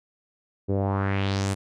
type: tone with low-pass filter sweep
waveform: sawtooth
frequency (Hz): 98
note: G2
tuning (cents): 0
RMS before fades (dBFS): -25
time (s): 0.68-1.55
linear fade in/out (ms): 20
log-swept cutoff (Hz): 400 to 10000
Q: 2.6
effects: none